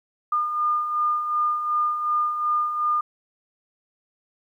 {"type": "beating tone pair", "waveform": "sine", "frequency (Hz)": [1210, 1212.7], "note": ["D#6", "D#6"], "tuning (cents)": [-49, -45], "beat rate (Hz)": 2.7, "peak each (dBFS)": [-30, -21], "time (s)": [0.32, 3.01], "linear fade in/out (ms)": 5, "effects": ["10-bit"]}